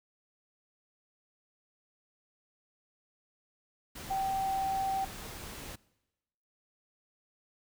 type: tone in noise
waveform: sine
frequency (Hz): 774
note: G5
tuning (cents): -22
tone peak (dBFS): -29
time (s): 4.1-5.05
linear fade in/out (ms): 10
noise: pink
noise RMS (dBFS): -44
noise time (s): 3.95-5.76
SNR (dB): +12
effects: noise-tail reverb RT60 1.0 s tail -22 dB re dry